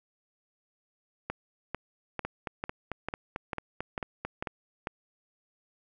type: two click trains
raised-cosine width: 0.5 ms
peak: -18 / -17 dBFS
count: 11 / 9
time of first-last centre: 2.25-4.472 / 1.3-4.871 s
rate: 4.5 / 2.24 Hz
effects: none